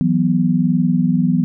sine chord, E suspended second, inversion none, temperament equal, 164.81 / 185 / 246.9 Hz, E3 / F#3 / B3, 0 / 0 / 0 cents, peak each -17 dBFS, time 0.01-1.44 s, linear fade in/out 0 ms, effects none

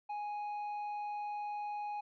sine tone with tanh clipping, 830.6 Hz, G#5, in tune, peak -38 dBFS, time 0.09-2.01 s, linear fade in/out 10 ms, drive 5 dB, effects none

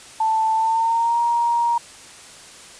sine tone with pitch glide, 883 to 940.9 Hz, A5 to A#5, +6 to +16 cents, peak -16 dBFS, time 0.2-1.78 s, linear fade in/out 5 ms, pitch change +110 cents, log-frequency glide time 0.53-1.19 s, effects white hiss -42 dBFS RMS until 2.79 s + resampled to 22050 Hz

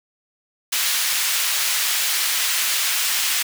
pink high-pass noise, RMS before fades -21 dBFS, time 0.72-3.43 s, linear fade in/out 10 ms, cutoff 2100 Hz, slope 12 dB/octave, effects none

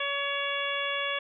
harmonic tone with a mistuned harmonic, 564 Hz, C#5, 30 cents sharp, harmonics 1 / 2 / 3 / 4 / 5 / 6, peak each -35 / -35 / -35 / -35 / -35 / -35 dBFS, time 0-1.19 s, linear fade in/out 5 ms, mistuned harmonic 5, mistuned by -27 cents, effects none

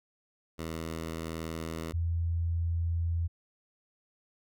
10% pulse / sine tone pair in turn, 81.3 / 84.12 Hz, E2 / E2, -23 / +36 cents, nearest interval minor second, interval 59 cents, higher second, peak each -27 dBFS, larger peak neither, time 0.58-1.93 / 1.93-3.28 s, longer neither, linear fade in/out 20 ms, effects none

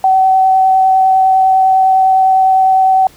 sine tone with vibrato, 760 Hz, F#5, 46 cents sharp, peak -6 dBFS, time 0.04-3.07 s, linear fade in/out 2 ms, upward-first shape triangle, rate 9.9 Hz, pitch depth 11 cents each way, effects pink hiss -43 dBFS RMS until 3.16 s

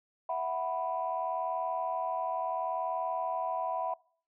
sine chord, E suspended second, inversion none, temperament equal, 659.3 / 740 / 987.8 Hz, E5 / F#5 / B5, 0 / 0 / 0 cents, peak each -34 dBFS, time 0.29-3.94 s, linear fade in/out 5 ms, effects noise-tail reverb RT60 0.5 s tail -24 dB re dry + tanh soft clip ceiling -21 dBFS

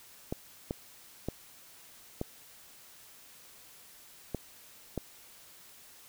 clicks, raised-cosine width 2 ms, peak -19 dBFS, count 6, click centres 0.325 / 0.709 / 1.286 / 2.214 / 4.347 / 4.977 s, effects white hiss -55 dBFS RMS until 6.08 s

